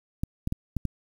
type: clicks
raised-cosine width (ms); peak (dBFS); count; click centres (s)
5; -15; 5; 0.235 / 0.474 / 0.524 / 0.767 / 0.853
effects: 8-bit